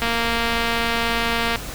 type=click train; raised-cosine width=0.3 ms; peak=-6 dBFS; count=358; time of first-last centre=0.02-1.559 s; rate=232 Hz; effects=added 50 Hz sine -34 dBFS peak until 1.74 s + pink hiss -33 dBFS RMS until 1.74 s